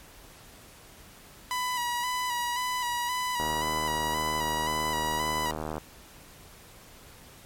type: tone with vibrato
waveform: sawtooth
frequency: 981 Hz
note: B5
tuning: 12 cents flat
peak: -24 dBFS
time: 1.51-5.51 s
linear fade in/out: 0 ms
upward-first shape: square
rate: 1.9 Hz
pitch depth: 30 cents each way
type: click train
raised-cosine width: 1 ms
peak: -19 dBFS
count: 186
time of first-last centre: 3.4-5.781 s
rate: 77.7 Hz
effects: pink hiss -51 dBFS RMS until 7.45 s + MP3 64 kbps